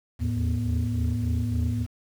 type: tone cluster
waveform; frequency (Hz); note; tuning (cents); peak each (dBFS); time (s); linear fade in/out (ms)
sine; 77.9 / 81.4 / 109.2 / 242.8; D#2 / E2 / A2 / B3; +3 / -21 / -13 / -29; -28 / -28 / -25 / -29; 0.19-1.87; 50
effects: tanh soft clip ceiling -18 dBFS + 8-bit